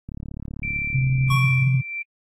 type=click train; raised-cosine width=5 ms; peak=-21 dBFS; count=45; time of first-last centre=0.09-1.322 s; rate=35.7 Hz
type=tone with tremolo; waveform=sine; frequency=2347 Hz; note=D7; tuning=2 cents flat; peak=-23 dBFS; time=0.63-2.02 s; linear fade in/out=5 ms; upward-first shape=sine; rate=1.5 Hz; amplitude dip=65%
type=tone; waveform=sine; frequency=130.81 Hz; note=C3; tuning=in tune; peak=-17 dBFS; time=0.94-1.81 s; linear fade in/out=10 ms
type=tone with exponential decay; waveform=square; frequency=1106 Hz; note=C#6; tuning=4 cents flat; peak=-22 dBFS; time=1.3-1.81 s; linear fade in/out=5 ms; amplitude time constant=110 ms
effects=AAC 32 kbps